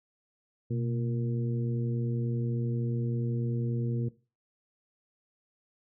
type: harmonic tone with a mistuned harmonic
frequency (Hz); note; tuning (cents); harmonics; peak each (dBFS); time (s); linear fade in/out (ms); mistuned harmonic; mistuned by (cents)
116.54; A#2; 0; 1 / 2 / 3 / 4; -29 / -35 / -39 / -41; 0.7-4.09; 10; 1; +91
effects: noise-tail reverb RT60 0.3 s tail -17 dB re dry